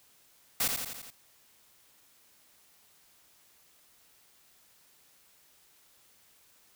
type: noise with echo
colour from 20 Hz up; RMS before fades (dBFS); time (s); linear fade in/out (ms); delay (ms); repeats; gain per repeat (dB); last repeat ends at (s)
white; -28; 0.6-0.68; 5; 85; 5; -4; 1.105
effects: white hiss -63 dBFS RMS until 6.75 s